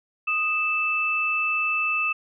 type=tone pair together; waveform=sine; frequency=1244.5 / 2637 Hz; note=D#6 / E7; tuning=0 / 0 cents; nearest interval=octave + minor second; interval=1300 cents; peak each=-28 / -22 dBFS; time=0.27-2.13 s; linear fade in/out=10 ms; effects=none